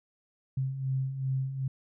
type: beating tone pair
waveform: sine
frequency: 130.81 / 133.41 Hz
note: C3 / C3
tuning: 0 / +34 cents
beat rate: 2.6 Hz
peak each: -36 / -29 dBFS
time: 0.57-1.68 s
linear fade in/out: 5 ms
effects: none